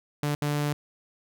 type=tone bursts at uneven times; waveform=sawtooth; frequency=146.83 Hz; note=D3; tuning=in tune; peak=-21 dBFS; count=2; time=0.23-0.35 / 0.42-0.73 s; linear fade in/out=2 ms; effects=none